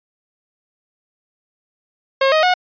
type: tone with pitch steps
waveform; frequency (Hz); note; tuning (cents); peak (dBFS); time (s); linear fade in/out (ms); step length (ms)
sawtooth; 539 / 626.3 / 727.8; C#5 / D#5 / F#5; -49 / +11 / -29; -8; 2.21-2.54; 5; 110
effects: resampled to 11025 Hz